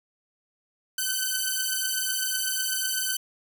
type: beating tone pair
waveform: 5% pulse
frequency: 1519 / 1527 Hz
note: F#6 / G6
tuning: +45 / -46 cents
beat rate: 8 Hz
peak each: -17 dBFS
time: 0.98-3.17 s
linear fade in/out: 5 ms
effects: none